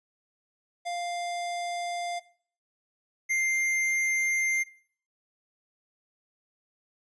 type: tone pair in turn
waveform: square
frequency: 698.5 / 2099 Hz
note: F5 / C7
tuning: 0 / +5 cents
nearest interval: octave + perfect fifth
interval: 1905 cents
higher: second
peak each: -31 / -25 dBFS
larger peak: second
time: 0.85-2.2 / 3.29-4.64 s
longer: neither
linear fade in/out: 20 ms
effects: noise-tail reverb RT60 0.5 s tail -18 dB re dry + resampled to 22050 Hz